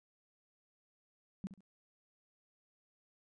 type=tone with echo; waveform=sine; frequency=192.1 Hz; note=G3; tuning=35 cents flat; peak=-36 dBFS; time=1.44-1.47 s; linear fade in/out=0 ms; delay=68 ms; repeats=2; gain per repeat=-12 dB; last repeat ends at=1.606 s; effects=resampled to 22050 Hz